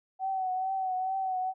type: tone with vibrato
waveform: sine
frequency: 755 Hz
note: F#5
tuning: 35 cents sharp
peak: -28 dBFS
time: 0.19-1.54 s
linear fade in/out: 50 ms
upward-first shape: triangle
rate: 2.3 Hz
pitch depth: 44 cents each way
effects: none